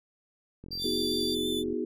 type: click train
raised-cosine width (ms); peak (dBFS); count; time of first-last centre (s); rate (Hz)
3; -32; 49; 0.64-1.728; 44.1
type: tone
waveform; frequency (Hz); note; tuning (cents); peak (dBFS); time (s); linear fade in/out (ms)
triangle; 4699; D8; 0; -32; 0.71-1.35; 10
type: tone with vibrato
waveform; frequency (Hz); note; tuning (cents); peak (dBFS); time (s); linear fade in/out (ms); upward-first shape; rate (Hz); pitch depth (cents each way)
45% pulse; 3520; A7; 0; -32; 0.78-1.64; 50; sine; 6; 16
type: chord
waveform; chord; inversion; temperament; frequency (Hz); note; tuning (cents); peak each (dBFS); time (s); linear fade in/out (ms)
sine; G# minor seventh; first; equal with one note detuned; 246.9 / 319.1 / 370 / 415.3; B3 / D#4 / F#4 / G#4; 0 / +44 / 0 / 0; -34; 0.84-1.85; 5
effects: none